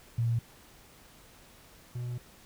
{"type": "tone pair in turn", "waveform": ["sine", "triangle"], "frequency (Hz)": [116.54, 122.29], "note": ["A#2", "B2"], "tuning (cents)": [0, -17], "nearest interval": "minor second", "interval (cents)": 83, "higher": "second", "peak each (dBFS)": [-25, -31], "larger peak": "first", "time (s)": [[0.18, 0.39], [1.95, 2.18]], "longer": "second", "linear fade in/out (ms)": 5, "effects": ["pink hiss -56 dBFS RMS until 2.45 s"]}